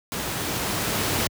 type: noise with level ramp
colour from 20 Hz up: pink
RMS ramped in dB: -29 to -23 dBFS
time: 0.12-1.27 s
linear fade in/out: 0 ms
effects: high-pass 80 Hz 12 dB/octave